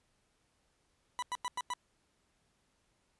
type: tone bursts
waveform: 40% pulse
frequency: 987.8 Hz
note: B5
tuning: in tune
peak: -33 dBFS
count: 5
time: 1.19-1.736 s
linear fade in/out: 0 ms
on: 34 ms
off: 94 ms
effects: pink hiss -75 dBFS RMS until 3.19 s + resampled to 24000 Hz